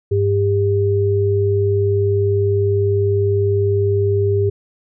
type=tone pair together; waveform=sine; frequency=100 / 400 Hz; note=G2 / G4; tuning=+35 / +35 cents; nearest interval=2 octaves; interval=2400 cents; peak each=-16 dBFS; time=0.11-4.5 s; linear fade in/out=10 ms; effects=none